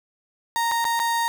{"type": "tone with dropouts", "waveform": "35% pulse", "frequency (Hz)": 929, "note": "A#5", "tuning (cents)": -6, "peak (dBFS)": -19, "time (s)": [0.56, 1.28], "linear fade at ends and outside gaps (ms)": 0, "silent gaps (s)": [[0.714, 0.718], [0.844, 0.851], [0.993, 0.999]], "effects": []}